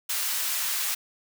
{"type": "high-pass noise", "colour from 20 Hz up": "white", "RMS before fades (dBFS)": -28, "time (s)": [0.09, 0.95], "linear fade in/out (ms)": 10, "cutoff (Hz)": 1100, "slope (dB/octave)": 12, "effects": []}